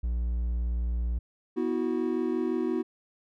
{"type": "tone", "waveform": "triangle", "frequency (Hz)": 59, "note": "A#1", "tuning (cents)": 22, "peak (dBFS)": -24, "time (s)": [0.03, 1.19], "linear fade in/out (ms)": 10}
{"type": "chord", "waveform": "triangle", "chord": "B suspended fourth", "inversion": "none", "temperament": "equal with one note detuned", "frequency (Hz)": [246.9, 324.2, 370], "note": ["B3", "E4", "F#4"], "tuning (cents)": [0, -29, 0], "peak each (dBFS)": [-29, -28, -28], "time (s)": [1.56, 2.83], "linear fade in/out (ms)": 20}
{"effects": []}